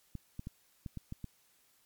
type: clicks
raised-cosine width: 5 ms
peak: -28 dBFS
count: 7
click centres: 0.153 / 0.394 / 0.471 / 0.862 / 0.973 / 1.124 / 1.243 s
effects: white hiss -69 dBFS RMS until 1.85 s + MP3 96 kbps